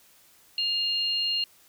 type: tone pair together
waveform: sine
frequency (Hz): 2818 / 4228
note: F7 / C8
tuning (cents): +15 / +17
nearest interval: perfect fifth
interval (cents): 702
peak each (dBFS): -27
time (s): 0.58-1.44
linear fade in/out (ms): 2
effects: white hiss -58 dBFS RMS until 1.68 s